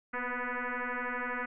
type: tone with frequency modulation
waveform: sine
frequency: 240.9 Hz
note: B3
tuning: 43 cents flat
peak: -32 dBFS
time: 0.13-1.46 s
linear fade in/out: 10 ms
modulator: 247 Hz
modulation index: 7.7
effects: none